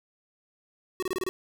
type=tone bursts; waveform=square; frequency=372.8 Hz; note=F#4; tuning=13 cents sharp; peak=-28 dBFS; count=6; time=1-1.29 s; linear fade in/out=0 ms; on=25 ms; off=28 ms; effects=none